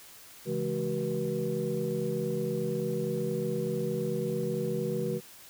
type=tone cluster; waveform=sine; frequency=138.4 / 167 / 211.7 / 376.9 / 480.3 Hz; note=C#3 / E3 / G#3 / F#4 / B4; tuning=-2 / +23 / +33 / +32 / -48 cents; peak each=-36 / -35 / -35 / -33 / -33 dBFS; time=0.45-5.21 s; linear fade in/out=50 ms; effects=tanh soft clip ceiling -19 dBFS + white hiss -51 dBFS RMS until 5.49 s